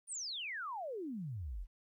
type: exponential sweep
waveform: sine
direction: down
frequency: 9700 to 36.71 Hz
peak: -39 dBFS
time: 0.07-1.67 s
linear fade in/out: 50 ms
effects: 13-bit